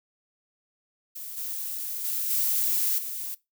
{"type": "noise with level steps", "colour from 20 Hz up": "violet", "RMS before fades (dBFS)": [-38, -33, -29, -25, -34], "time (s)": [1.15, 3.35], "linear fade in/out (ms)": 10, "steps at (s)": [1.37, 2.04, 2.3, 2.98], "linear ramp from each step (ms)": 5, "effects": ["noise-tail reverb RT60 0.2 s tail -20 dB re dry"]}